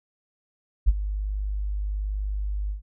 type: tone with ADSR envelope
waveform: sine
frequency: 50.6 Hz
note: G#1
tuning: 44 cents flat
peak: -11 dBFS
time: 0.86-2.82 s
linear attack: 25 ms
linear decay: 34 ms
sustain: -14 dB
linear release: 120 ms
effects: none